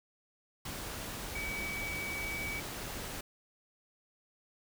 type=tone in noise; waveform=sine; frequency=2278 Hz; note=C#7; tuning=47 cents sharp; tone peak=-37 dBFS; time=1.35-2.6 s; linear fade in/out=5 ms; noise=pink; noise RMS=-41 dBFS; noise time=0.65-3.21 s; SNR=+1 dB; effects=none